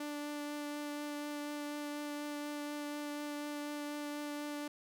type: tone with vibrato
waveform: sawtooth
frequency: 293.7 Hz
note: D4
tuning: in tune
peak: -35 dBFS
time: 0-4.68 s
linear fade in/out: 5 ms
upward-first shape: triangle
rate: 4.1 Hz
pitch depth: 10 cents each way
effects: none